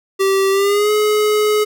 square tone with pitch glide, 388.2 to 423.3 Hz, G4 to G#4, -17 to +33 cents, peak -13 dBFS, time 0.19-1.65 s, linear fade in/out 20 ms, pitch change +150 cents, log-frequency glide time 0.51-0.91 s, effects none

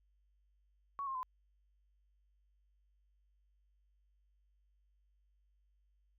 sine tone with pitch steps, 1117 / 1067.2 / 1019.6 Hz, C#6 / C6 / C6, +13 / +34 / -45 cents, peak -37 dBFS, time 0.99-1.23 s, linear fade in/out 0 ms, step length 80 ms, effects added 50 Hz sine -70 dBFS peak until 6.18 s

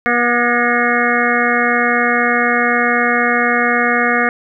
harmonic tone with a mistuned harmonic, 241 Hz, B3, 42 cents flat, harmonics 1 / 2 / 3 / 5 / 6 / 7 / 8 / 9, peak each -20 / -20 / -20 / -20 / -20 / -20 / -20 / -20 dBFS, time 0.06-4.29 s, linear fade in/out 0 ms, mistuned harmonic 8, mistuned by -62 cents, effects none

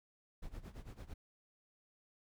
brown noise with tremolo, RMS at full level -45 dBFS, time 0.42-1.14 s, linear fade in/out 10 ms, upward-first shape sine, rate 8.9 Hz, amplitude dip 85%, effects none

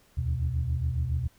sine tone cluster, 74 / 81.2 / 124.3 Hz, D2 / E2 / B2, +14 / -26 / +12 cents, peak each -29 dBFS, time 0.17-1.28 s, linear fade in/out 10 ms, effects tanh soft clip ceiling -18 dBFS + pink hiss -62 dBFS RMS until 1.38 s

